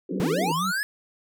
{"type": "band-pass noise", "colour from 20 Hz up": "pink", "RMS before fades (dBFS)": -30, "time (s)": [0.09, 0.52], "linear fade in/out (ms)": 5, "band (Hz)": [250, 500], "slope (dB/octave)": 96}
{"type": "tone with vibrato", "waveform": "sine", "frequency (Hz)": 174.61, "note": "F3", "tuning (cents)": 0, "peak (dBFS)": -28, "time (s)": [0.11, 0.72], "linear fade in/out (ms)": 20, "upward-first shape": "sine", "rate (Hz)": 4.1, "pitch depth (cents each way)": 160}
{"type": "linear sweep", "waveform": "square", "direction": "up", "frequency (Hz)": [130.3, 1734], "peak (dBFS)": -25, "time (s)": [0.2, 0.83], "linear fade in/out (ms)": 0}
{"effects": []}